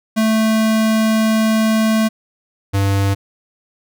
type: tone pair in turn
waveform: square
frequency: 220 / 98.65 Hz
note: A3 / G2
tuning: 0 / +11 cents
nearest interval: octave + major second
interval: 1389 cents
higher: first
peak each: -13 / -14 dBFS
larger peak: first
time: 0.16-2.09 / 2.73-3.15 s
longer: first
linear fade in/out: 20 ms
effects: none